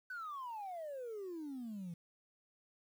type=exponential sweep; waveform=sine; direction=down; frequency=1530 to 164.81 Hz; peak=-40 dBFS; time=0.1-1.94 s; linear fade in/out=5 ms; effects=tanh soft clip ceiling -40 dBFS + 11-bit